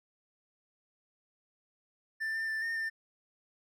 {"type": "tone with pitch steps", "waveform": "triangle", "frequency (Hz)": [1776, 1793, 1770, 1826, 1795], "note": ["A6", "A6", "A6", "A#6", "A6"], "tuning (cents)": [16, 32, 10, -36, 34], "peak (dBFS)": -30, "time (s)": [2.2, 2.9], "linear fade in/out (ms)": 20, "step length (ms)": 140, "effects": []}